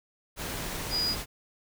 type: tone in noise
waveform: sine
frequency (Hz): 4909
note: D#8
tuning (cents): -24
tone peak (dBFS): -26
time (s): 0.9-1.16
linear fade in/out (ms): 50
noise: pink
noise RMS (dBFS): -35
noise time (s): 0.36-1.26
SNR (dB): +6
effects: none